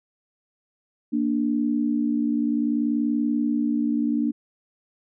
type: tone pair together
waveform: sine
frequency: 233.1 / 293.7 Hz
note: A#3 / D4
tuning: 0 / 0 cents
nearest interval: major third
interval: 400 cents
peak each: -23 dBFS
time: 1.12-4.32 s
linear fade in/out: 20 ms
effects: none